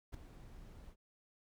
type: noise with ADSR envelope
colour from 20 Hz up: brown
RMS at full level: -41 dBFS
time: 0.12-0.96 s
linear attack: 25 ms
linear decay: 4 ms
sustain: -13 dB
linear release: 68 ms
effects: none